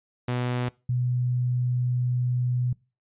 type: tone pair in turn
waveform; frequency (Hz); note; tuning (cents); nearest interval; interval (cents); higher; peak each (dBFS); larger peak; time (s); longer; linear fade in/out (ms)
sawtooth / sine; 123.47 / 124.06; B2 / B2; 0 / +8; unison; 8; second; -21 / -22; first; 0.28-0.69 / 0.89-2.73; second; 5
effects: noise-tail reverb RT60 0.3 s tail -23 dB re dry + resampled to 8000 Hz